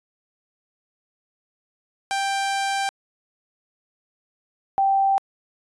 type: tone pair in turn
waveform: sawtooth / sine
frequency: 787 / 782 Hz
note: G5 / G5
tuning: +7 / -4 cents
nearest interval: unison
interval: 11 cents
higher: first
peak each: -18 / -16 dBFS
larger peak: second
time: 2.11-2.89 / 4.78-5.18 s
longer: first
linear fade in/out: 0 ms
effects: resampled to 22050 Hz

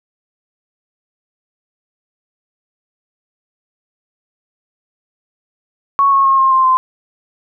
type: tone with pitch steps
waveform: sine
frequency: 1108.7 / 1094.1 / 1079.6 / 1065.4 / 1051.3 / 1037.4 Hz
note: C#6 / C#6 / C#6 / C6 / C6 / C6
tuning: 0 / -23 / -46 / +31 / +8 / -15 cents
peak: -8 dBFS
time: 5.99-6.77 s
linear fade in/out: 0 ms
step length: 130 ms
effects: none

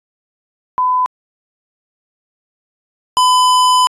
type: tone pair in turn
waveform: sine / square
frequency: 1006 / 1006 Hz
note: B5 / B5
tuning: +32 / +32 cents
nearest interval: unison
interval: 0 cents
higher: neither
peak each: -11 / -9 dBFS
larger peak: second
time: 0.78-1.06 / 3.17-3.87 s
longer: second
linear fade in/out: 0 ms
effects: resampled to 24000 Hz

